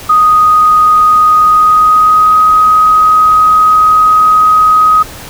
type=tone with pitch glide; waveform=sine; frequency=1244.5 to 1258.2 Hz; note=D#6 to D#6; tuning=0 to +19 cents; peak=-3 dBFS; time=0.09-5.03 s; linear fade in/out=10 ms; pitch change=+19 cents; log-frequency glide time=1.39-2.42 s; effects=pink hiss -28 dBFS RMS until 5.29 s